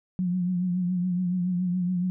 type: tone with vibrato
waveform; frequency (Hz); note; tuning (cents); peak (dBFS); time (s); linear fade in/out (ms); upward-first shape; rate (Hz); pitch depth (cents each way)
sine; 180; F#3; -47; -23; 0.19-2.1; 0; triangle; 7.1; 60
effects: none